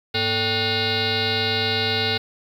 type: tone with frequency modulation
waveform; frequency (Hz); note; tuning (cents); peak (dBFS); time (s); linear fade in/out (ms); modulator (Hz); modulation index
sine; 2148; C7; +45; -19; 0.14-2.18; 10; 341; 6.6
effects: 8-bit